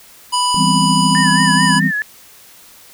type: harmonic tone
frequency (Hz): 988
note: B5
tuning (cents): 0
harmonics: 1 / 3 / 5 / 7 / 9 / 10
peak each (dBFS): -15 / -21 / -21 / -27 / -26 / -28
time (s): 0.32-1.8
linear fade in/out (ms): 20
type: click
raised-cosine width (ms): 3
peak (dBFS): -16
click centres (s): 0.545
type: chord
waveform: sine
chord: C major seventh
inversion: first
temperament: equal with one note detuned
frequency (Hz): 164.81 / 196 / 247.8 / 261.6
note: E3 / G3 / B3 / C4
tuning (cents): 0 / 0 / +6 / 0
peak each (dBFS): -17 / -17 / -22 / -21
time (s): 0.55-1.92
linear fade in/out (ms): 50
type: tone with vibrato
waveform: sine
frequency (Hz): 1760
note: A6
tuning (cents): 0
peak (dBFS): -16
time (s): 1.15-2.02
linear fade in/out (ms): 0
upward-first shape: sine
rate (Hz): 4.6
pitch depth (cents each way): 82
effects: white hiss -43 dBFS RMS until 2.93 s